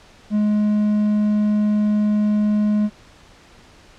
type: tone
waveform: triangle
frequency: 210 Hz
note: G#3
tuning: 19 cents sharp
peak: -13 dBFS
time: 0.3-2.9 s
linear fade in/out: 50 ms
effects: pink hiss -48 dBFS RMS until 3.98 s + low-pass 6000 Hz 12 dB/octave